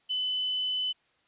sine tone, 3015 Hz, F#7, 32 cents sharp, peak -27 dBFS, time 0.09-0.93 s, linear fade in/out 20 ms, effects white hiss -68 dBFS RMS until 1.27 s + resampled to 8000 Hz

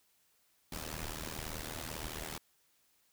pink noise with amplitude modulation, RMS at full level -38 dBFS, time 0.72-2.38 s, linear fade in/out 5 ms, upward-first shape sine, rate 78 Hz, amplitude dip 90%, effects white hiss -72 dBFS RMS until 3.12 s

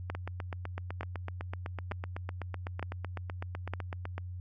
two click trains, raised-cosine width 0.5 ms, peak -23 / -20 dBFS, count 33 / 5, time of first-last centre 0.15-4.18 / 0.1-3.736 s, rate 7.94 / 1.1 Hz, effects added 90 Hz sine -38 dBFS peak until 4.4 s

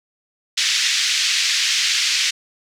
white band-pass noise, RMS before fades -19 dBFS, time 0.57-2.31 s, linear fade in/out 10 ms, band 1900 to 5800 Hz, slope 24 dB/octave, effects none

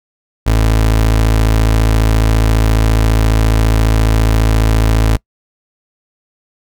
30% pulse tone, 54.6 Hz, A1, 13 cents flat, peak -6 dBFS, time 0.46-5.17 s, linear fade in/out 10 ms, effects noise-tail reverb RT60 0.1 s tail -25 dB re dry

